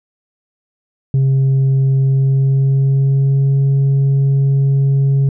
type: tone with pitch glide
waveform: sine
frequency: 134.6 to 137.43 Hz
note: C3 to C#3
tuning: +49 to -15 cents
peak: -7 dBFS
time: 1.14-5.29 s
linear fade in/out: 2 ms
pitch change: +36 cents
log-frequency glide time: 2-3.57 s
effects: tanh soft clip ceiling -9 dBFS